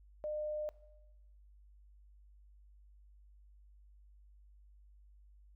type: tone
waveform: sine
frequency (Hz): 605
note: D#5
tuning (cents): -49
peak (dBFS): -36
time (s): 0.24-0.69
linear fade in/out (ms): 0
effects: noise-tail reverb RT60 1.0 s tail -19 dB re dry + added 50 Hz sine -58 dBFS peak until 5.55 s